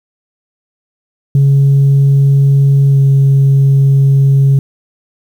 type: tone with pitch glide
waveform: sine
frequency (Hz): 138.59 to 137.24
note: C#3 to C#3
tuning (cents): 0 to -17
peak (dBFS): -3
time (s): 1.35-4.59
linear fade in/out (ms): 2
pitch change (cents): -17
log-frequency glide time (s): 2.9-2.98
effects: tanh soft clip ceiling -3 dBFS + 7-bit